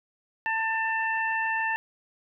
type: harmonic tone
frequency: 893 Hz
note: A5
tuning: 25 cents sharp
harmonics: 1 / 2 / 3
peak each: -29 / -27 / -34 dBFS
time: 0.46-1.76 s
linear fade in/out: 0 ms
effects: none